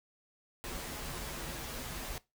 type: noise with comb filter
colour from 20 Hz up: pink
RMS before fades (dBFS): -41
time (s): 0.64-2.18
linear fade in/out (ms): 0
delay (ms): 10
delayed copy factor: -0.6
effects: noise-tail reverb RT60 0.2 s tail -19 dB re dry